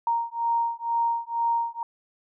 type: beating tone pair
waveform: sine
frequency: 930 / 932.1 Hz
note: A#5 / A#5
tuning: -4 / 0 cents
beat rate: 2.1 Hz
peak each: -26 dBFS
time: 0.07-1.83 s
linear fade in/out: 2 ms
effects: none